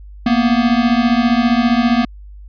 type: beating tone pair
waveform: square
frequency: 230.5 / 245.5 Hz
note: A#3 / B3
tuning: -19 / -10 cents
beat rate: 15 Hz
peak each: -15 dBFS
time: 0.26-2.05 s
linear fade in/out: 5 ms
effects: added 50 Hz sine -33 dBFS peak until 2.48 s + resampled to 11025 Hz